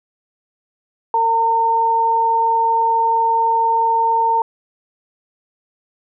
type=tone pair together; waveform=sine; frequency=456.1 / 911.5 Hz; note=A#4 / A#5; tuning=-38 / -39 cents; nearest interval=octave; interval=1199 cents; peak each=-24 / -13 dBFS; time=1.14-4.42 s; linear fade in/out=2 ms; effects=none